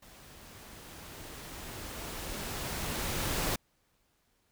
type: noise with level ramp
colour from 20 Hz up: pink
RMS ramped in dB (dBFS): -54 to -31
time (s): 0.02-3.56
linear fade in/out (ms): 5
effects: pink hiss -73 dBFS RMS until 4.51 s